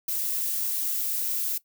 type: noise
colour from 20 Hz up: violet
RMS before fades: -28 dBFS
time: 0.08-1.58 s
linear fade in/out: 5 ms
effects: noise-tail reverb RT60 0.1 s tail -17 dB re dry